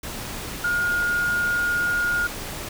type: tone in noise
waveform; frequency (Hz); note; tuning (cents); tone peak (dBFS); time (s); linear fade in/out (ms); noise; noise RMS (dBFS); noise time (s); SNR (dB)
sine; 1427; F6; +37; -20; 0.64-2.27; 5; pink; -33; 0.03-2.69; +10
effects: none